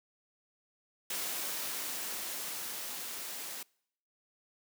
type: noise with level ramp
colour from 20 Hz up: white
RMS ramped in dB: -36 to -42 dBFS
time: 1.1-3.63 s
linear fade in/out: 5 ms
effects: noise-tail reverb RT60 0.7 s tail -26 dB re dry + high-pass 200 Hz 12 dB/octave